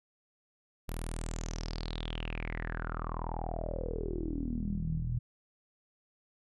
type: tone with low-pass filter sweep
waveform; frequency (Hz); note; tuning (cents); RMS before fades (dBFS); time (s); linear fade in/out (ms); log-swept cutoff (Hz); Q
sawtooth; 40.43; E1; -33; -36; 0.88-5.19; 10; 12000 to 120; 7.9
effects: none